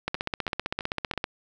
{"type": "two click trains", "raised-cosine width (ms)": 0.3, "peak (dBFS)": [-11, -19], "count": [19, 4], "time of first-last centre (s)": [[0.08, 1.241], [0.15, 1.137]], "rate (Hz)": [15.5, 3.04], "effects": []}